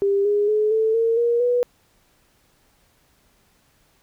sine tone with pitch steps, 398.2 / 412 / 426.3 / 441.1 / 456.4 / 472.2 / 488.5 Hz, G4 / G#4 / G#4 / A4 / A#4 / A#4 / B4, +27 / -14 / +45 / +4 / -37 / +22 / -19 cents, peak -16 dBFS, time 0.02-1.63 s, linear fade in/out 0 ms, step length 230 ms, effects pink hiss -61 dBFS RMS until 4.02 s

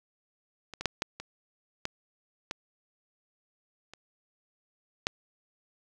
clicks, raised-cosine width 0.2 ms, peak -24 / -19 / -8 / -11 / -22 / -14 / -16 / -28 / -9 dBFS, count 9, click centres 0.737 / 0.81 / 0.857 / 1.021 / 1.2 / 1.854 / 2.511 / 3.936 / 5.069 s, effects none

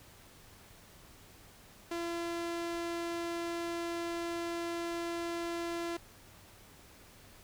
sawtooth tone with low-pass filter, 340 Hz, F4, 46 cents flat, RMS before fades -37 dBFS, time 1.91-5.97 s, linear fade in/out 5 ms, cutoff 10000 Hz, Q 0.55, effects added 97 Hz sine -65 dBFS peak until 7.43 s + pink hiss -57 dBFS RMS until 7.43 s

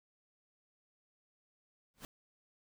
pink noise with exponential growth, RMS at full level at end -43 dBFS, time 1.94-2.05 s, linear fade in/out 0 ms, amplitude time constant 22 ms, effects none

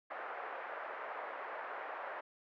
pink band-pass noise, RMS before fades -44 dBFS, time 0.1-2.21 s, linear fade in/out 10 ms, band 540 to 1800 Hz, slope 24 dB/octave, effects none

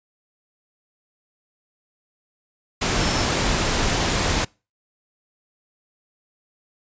sine tone in noise, 5400 Hz, E8, 41 cents sharp, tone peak -32 dBFS, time 3-3.25 s, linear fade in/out 10 ms, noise pink, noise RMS -21 dBFS, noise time 2.81-4.45 s, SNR -14 dB, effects noise-tail reverb RT60 0.3 s tail -26 dB re dry + resampled to 16000 Hz

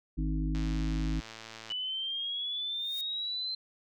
harmonic tone, 51.91 Hz, G#1, in tune, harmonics 1 / 3 / 5 / 6, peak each -30 / -35 / -37 / -38 dBFS, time 0.17-1.21 s, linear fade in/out 20 ms
click train, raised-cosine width 0.2 ms, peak -27 dBFS, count 132, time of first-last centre 0.55-1.72 s, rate 112 Hz
sine exponential sweep, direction up, 2960 to 4115 Hz, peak -32 dBFS, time 1.7-3.55 s, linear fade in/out 5 ms
blue noise with exponential growth, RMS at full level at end -44 dBFS, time 2.66-3.01 s, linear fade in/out 1 ms, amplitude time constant 75 ms
effects none

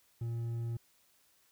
triangle tone with hard clipping, 116.54 Hz, A#2, in tune, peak -35 dBFS, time 0.21-0.77 s, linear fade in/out 5 ms, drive 7 dB, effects white hiss -69 dBFS RMS until 1.51 s

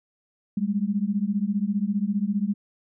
sine beating tone pair, 196 / 211 Hz, G3 / G#3, 0 / +28 cents, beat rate 15 Hz, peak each -25 dBFS, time 0.57-2.54 s, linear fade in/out 5 ms, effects none

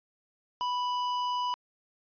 sine tone with tanh clipping, 988 Hz, B5, in tune, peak -30 dBFS, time 0.61-1.54 s, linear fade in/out 0 ms, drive 16 dB, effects resampled to 11025 Hz

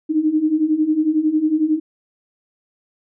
sine beating tone pair, 302.5 / 313.5 Hz, D#4 / D#4, -49 / +13 cents, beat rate 11 Hz, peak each -20 / -16 dBFS, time 0.09-1.8 s, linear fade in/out 20 ms, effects none

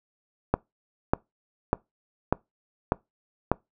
click train, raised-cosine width 1 ms, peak -6 dBFS, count 6, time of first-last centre 0.54-3.516 s, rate 1.68 Hz, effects noise-tail reverb RT60 0.2 s tail -24 dB re dry

